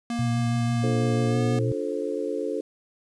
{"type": "tone with pitch glide", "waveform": "square", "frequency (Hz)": [235.6, 242.1], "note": ["A#3", "B3"], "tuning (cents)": [19, -34], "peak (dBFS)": -27, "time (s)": [0.1, 1.59], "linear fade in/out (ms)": 2, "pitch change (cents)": 47, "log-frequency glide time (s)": [1.26, 1.41]}
{"type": "tone with vibrato", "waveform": "sine", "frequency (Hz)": 120.5, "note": "B2", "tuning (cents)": -42, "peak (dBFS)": -23, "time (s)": [0.19, 1.72], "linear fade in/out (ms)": 0, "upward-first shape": "triangle", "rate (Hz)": 6.1, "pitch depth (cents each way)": 57}
{"type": "chord", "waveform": "sine", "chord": "D minor seventh", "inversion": "none", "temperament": "just", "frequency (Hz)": [293.7, 352.4, 440.5, 528.6], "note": ["D4", "F4", "A4", "C5"], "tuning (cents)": [0, 16, 2, 18], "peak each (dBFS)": [-32, -33, -29, -32], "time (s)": [0.83, 2.61], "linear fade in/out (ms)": 5}
{"effects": ["resampled to 22050 Hz", "9-bit"]}